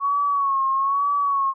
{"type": "tone with vibrato", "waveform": "sine", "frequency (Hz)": 1108.7, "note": "C#6", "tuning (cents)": 0, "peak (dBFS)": -18, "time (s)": [0, 1.54], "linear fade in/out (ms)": 50, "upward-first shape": "sine", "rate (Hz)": 1.1, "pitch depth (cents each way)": 57, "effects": []}